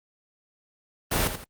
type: noise with echo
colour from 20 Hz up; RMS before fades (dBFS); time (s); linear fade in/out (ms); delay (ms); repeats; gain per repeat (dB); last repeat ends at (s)
pink; -24; 1.11-1.28; 10; 83; 2; -9; 1.446
effects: Opus 32 kbps